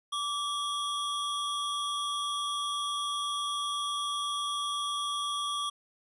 square tone pair together, 1164 / 3286 Hz, D6 / G#7, -16 / -19 cents, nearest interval octave + tritone, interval 1797 cents, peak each -33 / -35 dBFS, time 0.12-5.7 s, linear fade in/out 10 ms, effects resampled to 24000 Hz

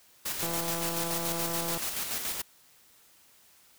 white noise with tremolo, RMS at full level -32 dBFS, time 0.25-2.42 s, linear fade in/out 10 ms, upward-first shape square, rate 7 Hz, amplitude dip 40%
click train, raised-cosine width 1 ms, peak -23 dBFS, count 227, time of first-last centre 0.43-1.775 s, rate 168 Hz
effects white hiss -60 dBFS RMS until 3.78 s

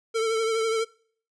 square tone with vibrato, 447.5 Hz, A4, 29 cents sharp, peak -23 dBFS, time 0.14-0.85 s, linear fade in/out 20 ms, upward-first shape triangle, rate 12 Hz, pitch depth 40 cents each way, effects noise-tail reverb RT60 0.5 s tail -22 dB re dry + resampled to 22050 Hz

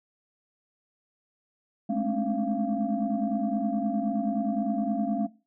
sine tone cluster, 208.1 / 217.7 / 268.9 / 292.7 / 688 Hz, G#3 / A3 / C4 / D4 / F5, +4 / -18 / +47 / -6 / -26 cents, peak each -30 / -29 / -30 / -36 / -32 dBFS, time 1.89-5.27 s, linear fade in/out 10 ms, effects noise-tail reverb RT60 0.3 s tail -19 dB re dry + tanh soft clip ceiling -16 dBFS

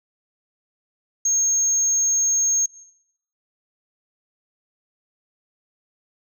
sine tone, 6480 Hz, G#8, 43 cents flat, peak -16 dBFS, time 1.25-2.66 s, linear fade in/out 5 ms, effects noise-tail reverb RT60 0.7 s tail -19 dB re dry + tanh soft clip ceiling -13 dBFS

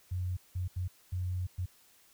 sine tone bursts at uneven times, 90.8 Hz, F#2, 32 cents flat, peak -31 dBFS, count 5, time 0.11-0.37 / 0.55-0.68 / 0.76-0.88 / 1.12-1.47 / 1.58-1.66 s, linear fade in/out 10 ms, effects white hiss -63 dBFS RMS until 2.13 s

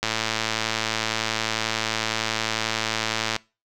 click train, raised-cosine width 0.2 ms, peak -6 dBFS, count 371, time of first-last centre 0.03-3.363 s, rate 111 Hz, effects noise-tail reverb RT60 0.3 s tail -23 dB re dry

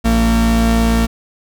45% pulse tone pair together, 57.18 / 228.2 Hz, A#1 / A#3, -33 / -37 cents, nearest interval 2 octaves, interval 2396 cents, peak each -14 / -14 dBFS, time 0.04-1.07 s, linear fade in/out 20 ms, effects none

